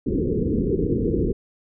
white low-pass noise, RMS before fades -22 dBFS, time 0.06-1.33 s, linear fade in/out 10 ms, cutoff 470 Hz, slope 96 dB/octave, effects none

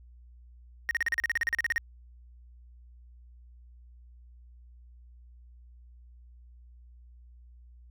triangle tone bursts, 1864.7 Hz, A#6, in tune, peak -22 dBFS, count 16, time 0.89-1.78 s, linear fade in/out 0 ms, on 20 ms, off 38 ms, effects added 60 Hz sine -50 dBFS peak until 7.9 s

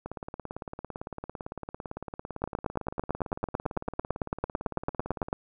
two click trains, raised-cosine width 1 ms, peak -13 / -22 dBFS, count 27 / 94, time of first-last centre 2.44-5.329 / 0.06-5.285 s, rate 9 / 17.8 Hz, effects none

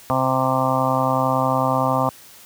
harmonic tone, 130.81 Hz, C3, in tune, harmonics 1 / 2 / 4 / 5 / 6 / 7 / 8 / 9, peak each -25 / -25 / -25 / -25 / -25 / -25 / -25 / -25 dBFS, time 0.1-2.09 s, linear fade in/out 0 ms, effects white hiss -45 dBFS RMS until 2.45 s + high-pass 60 Hz 12 dB/octave

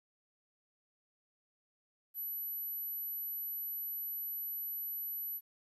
sine tone, 11840 Hz, F#9, in tune, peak -37 dBFS, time 2.14-5.41 s, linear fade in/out 50 ms, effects 12-bit

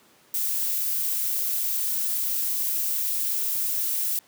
violet noise, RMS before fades -26 dBFS, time 0.34-4.19 s, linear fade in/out 2 ms, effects pink hiss -57 dBFS RMS until 4.27 s + high-pass 200 Hz 12 dB/octave

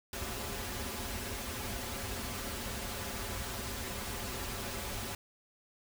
pink noise with comb filter, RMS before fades -39 dBFS, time 0.13-5.15 s, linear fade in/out 2 ms, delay 6.4 ms, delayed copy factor -0.75, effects none

